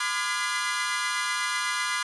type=tone cluster; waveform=sawtooth; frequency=1013 / 1198 / 1425 / 1668 / 2034 Hz; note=B5 / D6 / F6 / G#6 / C7; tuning=+44 / +34 / +34 / +7 / -50 cents; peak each=-29 dBFS; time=0-2.03 s; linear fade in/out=5 ms; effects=resampled to 24000 Hz